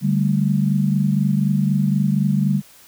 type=chord; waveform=sine; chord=D suspended fourth; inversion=none; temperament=equal; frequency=146.83 / 196 / 220 Hz; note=D3 / G3 / A3; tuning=0 / 0 / 0 cents; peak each=-19 / -18 / -24 dBFS; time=0.01-2.62 s; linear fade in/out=50 ms; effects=white hiss -48 dBFS RMS until 2.87 s